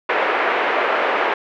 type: band-pass noise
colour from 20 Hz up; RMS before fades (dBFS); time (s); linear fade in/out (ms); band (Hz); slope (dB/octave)
pink; -19; 0.09-1.34; 5; 420 to 2400; 24
effects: none